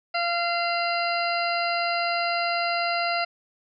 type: harmonic tone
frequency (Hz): 689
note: F5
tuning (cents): -24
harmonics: 1 / 2 / 3 / 4 / 6 / 7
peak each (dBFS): -26 / -29 / -31 / -32 / -34 / -34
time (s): 0.14-3.25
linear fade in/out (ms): 10
effects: none